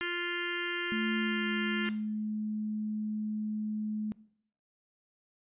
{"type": "harmonic tone", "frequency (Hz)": 349.2, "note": "F4", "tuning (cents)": 0, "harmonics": [1, 3, 4, 5, 6, 7, 8, 9], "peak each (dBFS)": [-38, -46, -40, -37, -39, -46, -41, -44], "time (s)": [0.01, 1.89], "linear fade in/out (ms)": 0}
{"type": "tone with pitch glide", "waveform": "sine", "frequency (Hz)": [220, 213.7], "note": ["A3", "G#3"], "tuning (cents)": [0, 50], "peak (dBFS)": -31, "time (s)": [0.92, 4.12], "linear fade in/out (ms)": 0, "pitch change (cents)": -50, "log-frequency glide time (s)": [1.16, 1.49]}
{"type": "noise with exponential decay", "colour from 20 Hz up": "white", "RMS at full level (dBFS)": -44, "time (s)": [1.85, 2.15], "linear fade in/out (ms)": 1, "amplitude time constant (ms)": 64}
{"effects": ["noise-tail reverb RT60 0.7 s tail -21 dB re dry", "resampled to 8000 Hz"]}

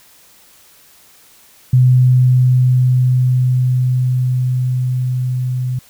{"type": "tone with level ramp", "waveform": "sine", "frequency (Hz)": 126.7, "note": "B2", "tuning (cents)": 45, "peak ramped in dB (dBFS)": [-6, -16], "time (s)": [1.73, 5.79], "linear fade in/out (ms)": 5, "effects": ["white hiss -47 dBFS RMS until 5.89 s"]}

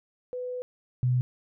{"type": "tone pair in turn", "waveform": "sine", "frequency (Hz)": [498.9, 125.3], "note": ["B4", "B2"], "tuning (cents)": [17, 25], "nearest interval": "2 octaves", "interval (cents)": 2392, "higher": "first", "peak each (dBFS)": [-31, -21], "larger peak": "second", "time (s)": [[0.33, 0.62], [1.03, 1.21]], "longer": "first", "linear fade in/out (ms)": 0, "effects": []}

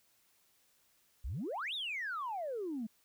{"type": "exponential two-way sweep", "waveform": "sine", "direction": "up then down", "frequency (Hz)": [49.08, 3864, 208.5], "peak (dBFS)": -35, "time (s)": [1.24, 2.87], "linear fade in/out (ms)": 10, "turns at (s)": 1.74, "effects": ["tanh soft clip ceiling -32 dBFS", "white hiss -71 dBFS RMS until 3.04 s"]}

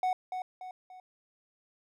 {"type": "tone with echo", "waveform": "triangle", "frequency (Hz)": 740, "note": "F#5", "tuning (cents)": 0, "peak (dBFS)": -24, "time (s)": [0.03, 0.13], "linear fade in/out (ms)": 2, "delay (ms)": 290, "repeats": 3, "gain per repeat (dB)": -7, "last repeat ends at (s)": 1, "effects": []}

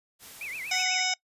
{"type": "noise", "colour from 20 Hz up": "white", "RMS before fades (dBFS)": -46, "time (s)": [0.19, 0.86], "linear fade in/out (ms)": 50}
{"type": "tone with vibrato", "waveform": "sine", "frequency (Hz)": 2297, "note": "D7", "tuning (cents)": -39, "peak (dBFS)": -34, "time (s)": [0.41, 1.03], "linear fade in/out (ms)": 2, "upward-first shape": "triangle", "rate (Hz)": 8.2, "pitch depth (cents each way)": 260}
{"type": "harmonic tone", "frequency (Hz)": 741, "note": "F#5", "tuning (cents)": 2, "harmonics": [1, 2, 3, 4, 5, 7, 8, 9, 10], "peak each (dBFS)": [-33, -38, -30, -36, -34, -30, -35, -39, -39], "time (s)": [0.71, 1.14], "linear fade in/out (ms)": 5}
{"effects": ["noise-tail reverb RT60 0.1 s tail -23 dB re dry", "resampled to 32000 Hz"]}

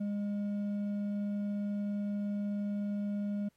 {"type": "tone with hard clipping", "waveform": "sine", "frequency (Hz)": 204.2, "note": "G#3", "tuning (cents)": -29, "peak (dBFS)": -33, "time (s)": [0, 3.49], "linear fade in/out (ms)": 10, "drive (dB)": 4, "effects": ["pink hiss -75 dBFS RMS until 3.56 s", "AAC 48 kbps"]}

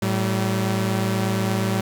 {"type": "tone pair together", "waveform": "sawtooth", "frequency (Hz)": [110, 191.58], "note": ["A2", "G3"], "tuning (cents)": [0, -39], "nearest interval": "minor seventh", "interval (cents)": 961, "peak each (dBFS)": -19, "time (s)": [0.02, 1.81], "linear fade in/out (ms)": 5, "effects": ["8-bit"]}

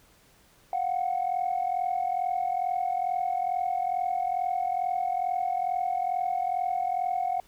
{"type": "tone pair together", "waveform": "sine", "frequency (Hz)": [711, 753.3], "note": ["F5", "F#5"], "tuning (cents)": [31, 31], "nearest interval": "minor second", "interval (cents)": 100, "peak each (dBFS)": -27, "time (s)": [0.73, 7.4], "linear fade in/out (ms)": 2, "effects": ["tanh soft clip ceiling -20 dBFS", "pink hiss -60 dBFS RMS until 7.47 s"]}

